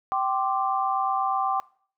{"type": "chord", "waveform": "sine", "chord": "G suspended fourth", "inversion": "none", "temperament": "equal with one note detuned", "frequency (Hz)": [776.3, 1046.5, 1174.7], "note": ["G5", "C6", "D6"], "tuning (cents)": [-17, 0, 0], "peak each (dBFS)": [-25, -29, -27], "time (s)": [0.12, 1.6], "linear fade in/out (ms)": 0, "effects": ["noise-tail reverb RT60 0.5 s tail -22 dB re dry"]}